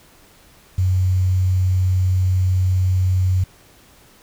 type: tone with quantisation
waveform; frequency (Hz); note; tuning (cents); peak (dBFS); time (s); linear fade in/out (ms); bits
sine; 92.5; F#2; 0; -14; 0.78-3.44; 5; 7
effects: pink hiss -50 dBFS RMS until 4.22 s